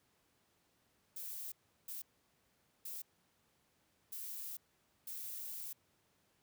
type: noise bursts at uneven times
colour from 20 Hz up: violet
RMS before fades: -45 dBFS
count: 5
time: 1.16-1.52 / 1.88-2.02 / 2.85-3.02 / 4.12-4.57 / 5.07-5.73 s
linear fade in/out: 5 ms
effects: pink hiss -75 dBFS RMS until 6.42 s + high-pass 80 Hz 12 dB/octave